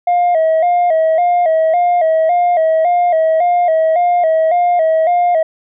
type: tone with vibrato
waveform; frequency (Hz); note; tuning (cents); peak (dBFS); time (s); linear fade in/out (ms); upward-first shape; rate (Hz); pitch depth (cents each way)
sine; 673; E5; +36; -7; 0.07-5.43; 5; square; 1.8; 84
effects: tanh soft clip ceiling -8 dBFS